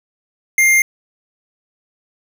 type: tone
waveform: square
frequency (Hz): 2110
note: C7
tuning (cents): +14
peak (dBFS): -10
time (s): 0.58-0.82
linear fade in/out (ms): 2
effects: none